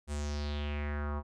square tone with low-pass filter sweep, 73.42 Hz, D2, in tune, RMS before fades -35 dBFS, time 0.07-1.23 s, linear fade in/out 50 ms, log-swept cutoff 9100 to 1000 Hz, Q 3.5, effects none

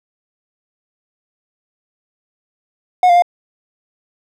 triangle tone with pitch steps, 727 / 698 / 705 Hz, F#5 / F5 / F5, -31 / -1 / +16 cents, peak -5 dBFS, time 3.03-3.222 s, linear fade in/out 2 ms, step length 64 ms, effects none

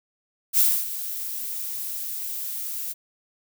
violet noise with ADSR envelope, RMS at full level -17 dBFS, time 0.53-2.94 s, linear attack 49 ms, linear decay 270 ms, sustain -14 dB, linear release 26 ms, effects none

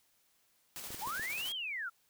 white noise with tremolo, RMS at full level -43 dBFS, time 0.76-1.52 s, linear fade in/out 0 ms, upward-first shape square, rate 13 Hz, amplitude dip 35%
clicks, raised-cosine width 2 ms, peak -35 dBFS, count 4, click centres 0.905 / 0.945 / 1.074 / 1.196 s
sine linear two-way sweep, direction up then down, 743 to 3305 to 1297 Hz, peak -36 dBFS, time 1.01-1.9 s, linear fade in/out 20 ms, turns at 1.52 s
effects white hiss -72 dBFS RMS until 2.09 s

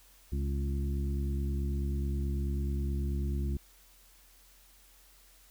harmonic tone with a mistuned harmonic, 69.3 Hz, C#2, in tune, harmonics 1 / 2 / 3 / 4 / 5, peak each -30 / -38 / -40 / -46 / -44 dBFS, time 0.32-3.57 s, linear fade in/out 5 ms, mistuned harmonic 4, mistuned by -29 cents, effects added 44 Hz sine -61 dBFS peak until 5.5 s + white hiss -61 dBFS RMS until 5.5 s

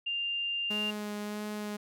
sine tone, 2795 Hz, F7, 1 cent sharp, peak -30 dBFS, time 0.06-0.91 s, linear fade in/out 10 ms
sawtooth tone with vibrato, 209.2 Hz, G#3, 13 cents sharp, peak -31 dBFS, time 0.7-1.77 s, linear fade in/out 10 ms, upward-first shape sine, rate 1.6 Hz, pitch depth 12 cents each way
effects none

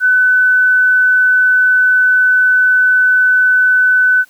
sine tone, 1504 Hz, F#6, 28 cents sharp, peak -7 dBFS, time 0-4.25 s, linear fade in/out 50 ms, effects white hiss -49 dBFS RMS until 4.29 s

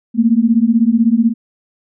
sine beating tone pair, 221.6 / 237.6 Hz, A3 / A#3, +13 / +33 cents, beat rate 16 Hz, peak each -12 dBFS, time 0.14-1.34 s, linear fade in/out 50 ms, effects none

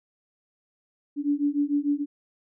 sine beating tone pair, 285.4 / 292.1 Hz, D4 / D4, -49 / -9 cents, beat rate 6.7 Hz, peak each -25 dBFS, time 1.16-2.06 s, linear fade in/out 50 ms, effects none

